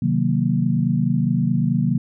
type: chord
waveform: sine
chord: C half-diminished seventh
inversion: none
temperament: equal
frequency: 130.81 / 155.56 / 185 / 233.1 Hz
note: C3 / Eb3 / Gb3 / Bb3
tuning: 0 / 0 / 0 / 0 cents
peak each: -22 dBFS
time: 0.02-1.98 s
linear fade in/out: 5 ms
effects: none